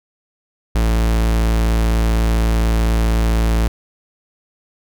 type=tone; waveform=45% pulse; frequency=55.8 Hz; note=A1; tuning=25 cents sharp; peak=-13 dBFS; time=0.75-3.68 s; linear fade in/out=5 ms; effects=none